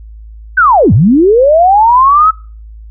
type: linear two-way sweep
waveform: sine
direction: down then up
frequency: 1568 to 85.8 to 1307 Hz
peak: -3 dBFS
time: 0.57-2.31 s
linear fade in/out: 10 ms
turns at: 0.93 s
effects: noise-tail reverb RT60 0.4 s tail -24 dB re dry + added 54 Hz sine -28 dBFS peak until 2.9 s